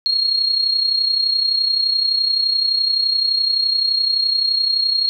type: tone with amplitude modulation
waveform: sine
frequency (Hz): 4273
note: C8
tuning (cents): +36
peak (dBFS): -12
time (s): 0.06-5.09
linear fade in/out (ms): 0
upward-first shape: sine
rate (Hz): 31.7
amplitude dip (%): 60
effects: none